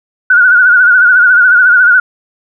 sine tone with vibrato, 1464 Hz, F#6, 19 cents flat, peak -3 dBFS, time 0.3-2 s, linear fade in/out 5 ms, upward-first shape sine, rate 14 Hz, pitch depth 70 cents each way, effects none

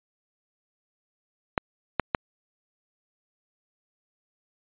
clicks, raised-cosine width 0.5 ms, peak -6 dBFS, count 3, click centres 1.578 / 1.997 / 2.148 s, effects resampled to 8000 Hz

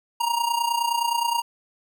square tone with amplitude modulation, 939 Hz, A#5, 12 cents sharp, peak -19 dBFS, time 0.2-1.42 s, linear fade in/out 10 ms, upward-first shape sine, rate 29.6 Hz, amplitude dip 70%, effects none

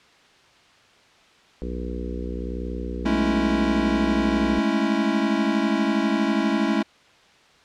harmonic tone, 61.1 Hz, B1, 18 cents flat, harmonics 1 / 3 / 4 / 5 / 6 / 7 / 8, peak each -30 / -35 / -36 / -37 / -38 / -38 / -39 dBFS, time 1.62-4.59 s, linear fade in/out 0 ms
square chord, A major seventh, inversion third, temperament equal, 207.7 / 220 / 277.2 / 329.6 Hz, G#3 / A3 / C#4 / E4, 0 / 0 / 0 / 0 cents, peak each -26 dBFS, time 3.05-6.83 s, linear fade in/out 10 ms
effects white hiss -54 dBFS RMS until 7.64 s + low-pass 4000 Hz 12 dB/octave

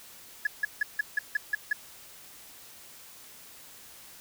sine tone bursts, 1698 Hz, G#6, 38 cents sharp, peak -21 dBFS, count 8, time 0.45-1.73 s, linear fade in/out 5 ms, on 20 ms, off 160 ms, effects tanh soft clip ceiling -19 dBFS + white hiss -50 dBFS RMS until 4.2 s

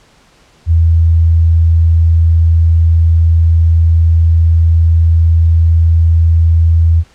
sine tone, 82.41 Hz, E2, in tune, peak -5 dBFS, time 0.66-7.04 s, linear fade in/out 50 ms, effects pink hiss -47 dBFS RMS until 7.14 s + low-pass 7000 Hz 12 dB/octave

